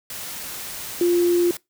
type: tone in noise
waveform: sine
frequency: 349.2 Hz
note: F4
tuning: in tune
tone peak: -15 dBFS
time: 1.01-1.51 s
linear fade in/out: 2 ms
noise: white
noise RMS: -33 dBFS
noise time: 0.1-1.57 s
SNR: +15 dB
effects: noise-tail reverb RT60 0.2 s tail -23 dB re dry